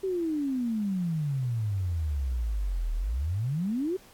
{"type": "exponential two-way sweep", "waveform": "sine", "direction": "down then up", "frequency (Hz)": [392.1, 38.12, 392.1], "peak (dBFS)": -26, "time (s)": [0.03, 3.97], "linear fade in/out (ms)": 10, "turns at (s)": 2.94, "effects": ["pink hiss -55 dBFS RMS until 4.13 s", "AAC 64 kbps"]}